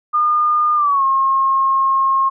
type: tone with pitch glide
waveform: sine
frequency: 1215 to 1076.2 Hz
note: D#6 to C6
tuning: -42 to +48 cents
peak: -12 dBFS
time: 0.13-2.3 s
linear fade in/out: 20 ms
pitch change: -210 cents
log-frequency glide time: 0.75-1.04 s
effects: none